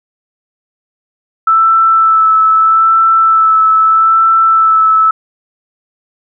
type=tone with vibrato; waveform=sine; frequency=1318.5 Hz; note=E6; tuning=in tune; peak=-5 dBFS; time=1.47-5.11 s; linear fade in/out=5 ms; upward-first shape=sine; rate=0.79 Hz; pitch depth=17 cents each way; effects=none